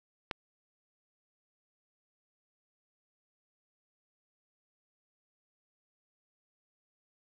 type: click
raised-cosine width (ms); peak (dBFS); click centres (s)
0.3; -17; 0.312
effects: none